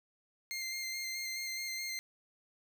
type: tone with vibrato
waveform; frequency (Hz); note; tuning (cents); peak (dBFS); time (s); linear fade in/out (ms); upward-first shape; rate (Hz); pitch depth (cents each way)
20% pulse; 2102; C7; +7; -32; 0.51-1.99; 0; square; 4.7; 15
effects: none